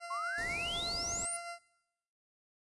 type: tone with tremolo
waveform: 20% pulse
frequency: 688 Hz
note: F5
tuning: 26 cents flat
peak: -35 dBFS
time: 0-1.59 s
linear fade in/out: 50 ms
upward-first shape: sine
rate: 8.2 Hz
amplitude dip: 35%
type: exponential sweep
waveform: sine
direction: up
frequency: 1046.5 to 9920 Hz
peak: -35 dBFS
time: 0.1-1.37 s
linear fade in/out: 10 ms
type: band-stop noise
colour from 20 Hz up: pink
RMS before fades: -45 dBFS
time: 0.38-1.25 s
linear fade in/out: 0 ms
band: 1100 to 3800 Hz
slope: 96 dB/octave
effects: noise-tail reverb RT60 0.9 s tail -21 dB re dry + resampled to 24000 Hz